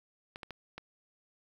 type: clicks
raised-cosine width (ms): 0.3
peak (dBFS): -26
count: 4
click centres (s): 0.359 / 0.432 / 0.507 / 0.78
effects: 9-bit